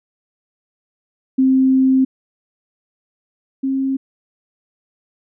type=tone pair in turn; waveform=sine; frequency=262.9 / 268 Hz; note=C4 / C4; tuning=+8 / +42 cents; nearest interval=unison; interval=34 cents; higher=second; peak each=-10 / -16 dBFS; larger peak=first; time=1.38-2.05 / 3.63-3.97 s; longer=first; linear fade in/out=10 ms; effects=none